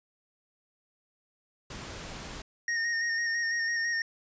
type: noise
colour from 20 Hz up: pink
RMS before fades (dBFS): -41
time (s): 1.7-2.42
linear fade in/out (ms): 5
type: tone with vibrato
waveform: square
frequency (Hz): 1850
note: A#6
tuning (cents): -14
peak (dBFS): -28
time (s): 2.68-4.02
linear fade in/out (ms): 2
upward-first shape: square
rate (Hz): 6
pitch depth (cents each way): 21
effects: resampled to 16000 Hz